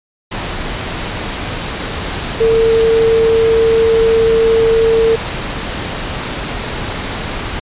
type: tone in noise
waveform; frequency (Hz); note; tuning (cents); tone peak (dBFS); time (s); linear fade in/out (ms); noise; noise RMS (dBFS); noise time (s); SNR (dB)
sine; 452.1; A4; +47; -8; 2.4-5.16; 10; pink; -21; 0.31-7.6; +10
effects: resampled to 8000 Hz